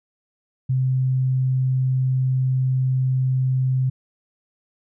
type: tone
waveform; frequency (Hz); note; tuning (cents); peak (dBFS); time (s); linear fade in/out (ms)
sine; 130; C3; -11; -17; 0.69-3.9; 10
effects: none